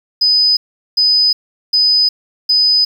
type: tone bursts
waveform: triangle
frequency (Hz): 5000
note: D#8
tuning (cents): +8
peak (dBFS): -5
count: 4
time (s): 0.21-2.85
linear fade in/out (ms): 10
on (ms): 360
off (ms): 400
effects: tanh soft clip ceiling -7 dBFS + 7-bit